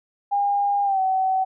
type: tone with pitch glide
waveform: sine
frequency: 808 to 758.3 Hz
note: G#5 to F#5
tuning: -48 to +42 cents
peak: -18 dBFS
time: 0.31-1.45 s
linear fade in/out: 20 ms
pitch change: -110 cents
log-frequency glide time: 0.84-1 s
effects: none